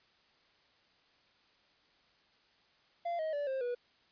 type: tone with pitch steps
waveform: triangle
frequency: 688 / 630.9 / 578.5 / 530.5 / 486.5 Hz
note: F5 / D#5 / D5 / C5 / B4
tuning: -26 / +24 / -26 / +24 / -26 cents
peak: -31 dBFS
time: 3.05-3.75 s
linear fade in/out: 10 ms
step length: 140 ms
effects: white hiss -68 dBFS RMS until 4.11 s + resampled to 11025 Hz